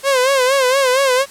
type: tone with vibrato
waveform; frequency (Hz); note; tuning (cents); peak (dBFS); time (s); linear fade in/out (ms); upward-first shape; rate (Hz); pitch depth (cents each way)
sawtooth; 527; C5; +12; -8; 0.03-1.26; 50; sine; 4.3; 96
effects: white hiss -39 dBFS RMS until 1.3 s + low-pass 11000 Hz 12 dB/octave